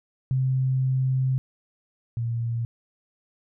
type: tone pair in turn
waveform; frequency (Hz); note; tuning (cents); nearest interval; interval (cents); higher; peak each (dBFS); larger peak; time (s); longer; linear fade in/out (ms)
sine; 130.81 / 116.65; C3 / A#2; 0 / +2; major second; 198; first; -20 / -24; first; 0.31-1.38 / 2.17-2.65; first; 0
effects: none